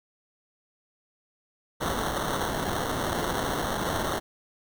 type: noise with sample-and-hold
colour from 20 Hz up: blue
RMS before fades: -29 dBFS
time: 1.8-4.2 s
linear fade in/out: 20 ms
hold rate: 2450 Hz
effects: none